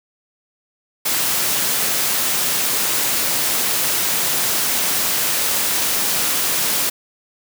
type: high-pass noise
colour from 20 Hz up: white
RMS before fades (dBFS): -19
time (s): 1.05-6.9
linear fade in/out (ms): 10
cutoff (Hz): 110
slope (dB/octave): 12
effects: none